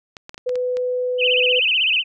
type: clicks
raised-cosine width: 0.2 ms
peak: -18 dBFS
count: 7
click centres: 0.168 / 0.294 / 0.344 / 0.379 / 0.493 / 0.556 / 0.77 s
type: tone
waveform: sine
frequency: 499.5 Hz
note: B4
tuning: 20 cents sharp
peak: -19 dBFS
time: 0.46-1.6 s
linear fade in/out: 10 ms
type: tone with vibrato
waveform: sine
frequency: 2780 Hz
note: F7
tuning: 9 cents flat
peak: -15 dBFS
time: 1.18-2.04 s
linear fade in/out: 50 ms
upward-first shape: sine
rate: 16 Hz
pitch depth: 190 cents each way
effects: none